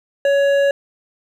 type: tone with hard clipping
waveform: sine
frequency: 560 Hz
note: C#5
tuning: 18 cents sharp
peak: -14 dBFS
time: 0.25-0.71 s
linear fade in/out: 2 ms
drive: 9 dB
effects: none